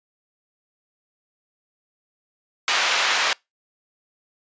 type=band-pass noise; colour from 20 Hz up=white; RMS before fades=-21 dBFS; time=2.68-3.33 s; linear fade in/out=0 ms; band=790 to 3400 Hz; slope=12 dB/octave; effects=noise-tail reverb RT60 0.2 s tail -26 dB re dry + resampled to 16000 Hz